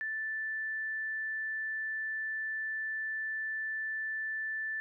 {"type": "tone", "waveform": "sine", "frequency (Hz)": 1760, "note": "A6", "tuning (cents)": 0, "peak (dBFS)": -33, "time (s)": [0.01, 4.8], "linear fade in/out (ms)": 0, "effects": []}